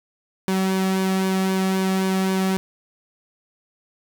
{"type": "tone with flanger", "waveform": "sawtooth", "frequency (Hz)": 189.7, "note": "F#3", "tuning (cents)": 43, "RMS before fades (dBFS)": -21, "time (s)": [0.48, 2.57], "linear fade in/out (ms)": 0, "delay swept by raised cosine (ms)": [1.5, 2.02], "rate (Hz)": 3.8, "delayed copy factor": -0.55, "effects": []}